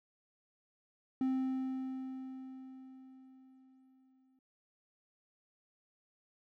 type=tone with exponential decay; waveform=triangle; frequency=261.6 Hz; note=C4; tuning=in tune; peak=-27 dBFS; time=1.21-4.39 s; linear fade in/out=2 ms; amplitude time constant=690 ms; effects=none